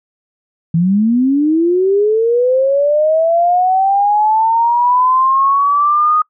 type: linear sweep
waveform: sine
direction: up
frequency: 160 to 1244.5 Hz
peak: -9 dBFS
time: 0.74-6.22 s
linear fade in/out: 5 ms
effects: noise-tail reverb RT60 0.1 s tail -23 dB re dry